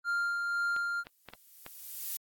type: tone with tremolo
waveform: triangle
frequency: 1396.9 Hz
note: F6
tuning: in tune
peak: -26 dBFS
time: 0.04-1.04 s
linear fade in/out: 50 ms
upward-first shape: sine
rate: 2 Hz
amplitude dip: 30%
type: clicks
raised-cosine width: 0.3 ms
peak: -28 dBFS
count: 5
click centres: 0.764 / 1.069 / 1.287 / 1.336 / 1.664 s
type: noise with exponential growth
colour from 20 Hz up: violet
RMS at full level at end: -33 dBFS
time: 0.97-2.17 s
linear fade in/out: 5 ms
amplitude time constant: 260 ms
effects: AAC 64 kbps